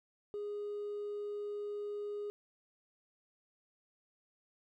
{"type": "tone with hard clipping", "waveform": "triangle", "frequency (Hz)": 412.9, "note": "G#4", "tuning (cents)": -10, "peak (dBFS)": -37, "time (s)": [0.34, 2.3], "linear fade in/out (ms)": 0, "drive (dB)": 2, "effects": []}